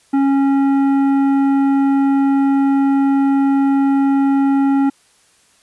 sine tone with tanh clipping, 275 Hz, C#4, 14 cents flat, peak -13 dBFS, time 0.13-4.9 s, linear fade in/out 10 ms, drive 11 dB, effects white hiss -54 dBFS RMS until 5.62 s + resampled to 24000 Hz

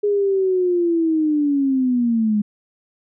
sine linear sweep, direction down, 415.3 to 205.5 Hz, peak -15 dBFS, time 0.03-2.42 s, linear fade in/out 10 ms, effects none

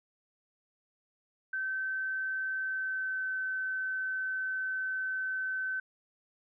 sine tone with pitch glide, 1540 to 1528.5 Hz, G6 to G6, -31 to -44 cents, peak -31 dBFS, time 1.53-5.8 s, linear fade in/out 5 ms, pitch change -13 cents, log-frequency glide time 2.6-3.3 s, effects none

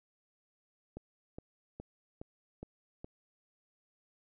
click train, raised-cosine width 2 ms, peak -30 dBFS, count 6, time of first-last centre 0.97-3.045 s, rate 2.41 Hz, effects none

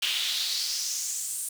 brown noise with high-pass filter sweep, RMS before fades -30 dBFS, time 0.02-1.49 s, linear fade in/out 5 ms, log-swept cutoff 2900 to 9300 Hz, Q 3.5, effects none

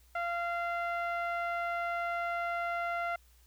sawtooth tone with low-pass filter, 690 Hz, F5, 21 cents flat, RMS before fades -34 dBFS, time 0.15-3.16 s, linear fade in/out 5 ms, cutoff 1800 Hz, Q 2.3, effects added 60 Hz sine -60 dBFS peak until 3.46 s + white hiss -67 dBFS RMS until 3.46 s

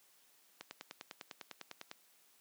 click train, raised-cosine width 0.2 ms, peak -27 dBFS, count 14, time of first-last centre 0.61-1.914 s, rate 9.97 Hz, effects white hiss -68 dBFS RMS until 2.4 s + high-pass 200 Hz 12 dB/octave

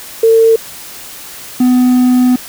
sine / triangle tone pair in turn, 451.2 / 250.6 Hz, A4 / B3, +44 / +25 cents, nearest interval minor seventh, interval 1019 cents, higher first, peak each -4 dBFS, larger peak neither, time 0.23-0.56 / 1.6-2.36 s, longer second, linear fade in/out 5 ms, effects white hiss -30 dBFS RMS until 2.48 s

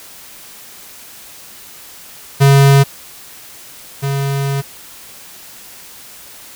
square tone pair in turn, 138.59 / 138.59 Hz, C#3 / C#3, 0 / 0 cents, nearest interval unison, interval 0 cents, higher neither, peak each -6 / -16 dBFS, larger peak first, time 2.4-2.84 / 4.02-4.62 s, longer second, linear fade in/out 20 ms, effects white hiss -37 dBFS RMS until 6.55 s

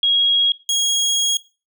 sine / 25% pulse tone pair in turn, 3295 / 3295 Hz, G#7 / G#7, -14 / -14 cents, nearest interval unison, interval 0 cents, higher neither, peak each -13 dBFS, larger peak neither, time 0.03-0.52 / 0.69-1.37 s, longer second, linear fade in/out 2 ms, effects noise-tail reverb RT60 0.3 s tail -19 dB re dry

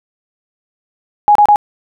sine tone bursts, 830.6 Hz, G#5, in tune, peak -4 dBFS, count 3, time 1.28-1.559 s, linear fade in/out 0 ms, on 73 ms, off 30 ms, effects none

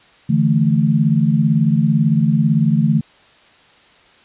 sine chord, D suspended second, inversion none, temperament equal, 146.83 / 164.81 / 220 Hz, D3 / E3 / A3, 0 / 0 / 0 cents, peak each -16 dBFS, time 0.29-3.01 s, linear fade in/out 10 ms, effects white hiss -49 dBFS RMS until 4.24 s + resampled to 8000 Hz

